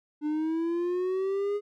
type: linear sweep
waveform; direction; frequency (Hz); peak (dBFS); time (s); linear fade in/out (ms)
triangle; up; 296.1 to 415.3; -24; 0.21-1.61; 50
effects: none